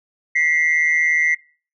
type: tone pair together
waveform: sine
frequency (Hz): 1945 / 2102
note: B6 / C7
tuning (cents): -27 / +7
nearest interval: minor second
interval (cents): 134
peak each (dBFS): -16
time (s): 0.35-1.35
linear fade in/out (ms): 10
effects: noise-tail reverb RT60 0.4 s tail -23 dB re dry + tanh soft clip ceiling -10 dBFS